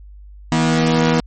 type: tone pair together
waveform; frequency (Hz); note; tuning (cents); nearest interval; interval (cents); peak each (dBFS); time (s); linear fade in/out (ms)
sawtooth; 160.7 / 240.6; E3 / B3; -44 / -45; perfect fifth; 699; -12; 0.52-1.2; 0
effects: added 50 Hz sine -36 dBFS peak until 1.26 s + MP3 32 kbps